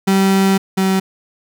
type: tone pair in turn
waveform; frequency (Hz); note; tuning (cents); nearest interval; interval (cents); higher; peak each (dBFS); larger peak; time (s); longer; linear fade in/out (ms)
35% pulse; 193.4 / 190.63; G3 / G3; -23 / -48; unison; 25; first; -9 / -11; first; 0.07-0.58 / 0.77-1; first; 10
effects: none